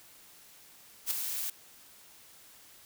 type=noise with ADSR envelope; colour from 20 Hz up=blue; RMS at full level=-28 dBFS; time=1.06-1.5 s; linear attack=48 ms; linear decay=8 ms; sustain=-7 dB; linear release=4 ms; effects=white hiss -56 dBFS RMS until 2.85 s